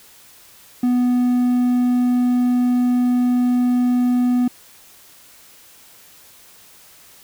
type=tone; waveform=triangle; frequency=246.9 Hz; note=B3; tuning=in tune; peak=-12 dBFS; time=0.83-4.48 s; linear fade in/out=5 ms; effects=white hiss -47 dBFS RMS until 7.23 s